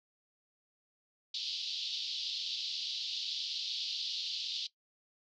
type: band-pass noise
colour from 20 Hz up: white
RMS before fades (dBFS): -38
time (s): 1.34-4.67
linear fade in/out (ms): 5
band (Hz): 3100 to 4800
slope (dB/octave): 48
effects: noise-tail reverb RT60 0.1 s tail -17 dB re dry